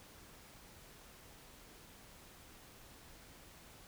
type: silence
effects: pink hiss -58 dBFS RMS until 3.87 s